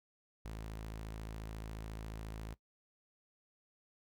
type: tone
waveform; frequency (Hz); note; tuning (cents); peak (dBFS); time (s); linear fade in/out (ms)
sawtooth; 54.2; A1; -25; -39; 0.45-2.54; 0
effects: noise-tail reverb RT60 0.1 s tail -18 dB re dry